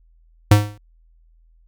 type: tone with exponential decay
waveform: square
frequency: 103.83 Hz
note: G#2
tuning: in tune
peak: -6 dBFS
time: 0.51-0.78 s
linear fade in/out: 5 ms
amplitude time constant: 57 ms
effects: added 41 Hz sine -51 dBFS peak until 1.67 s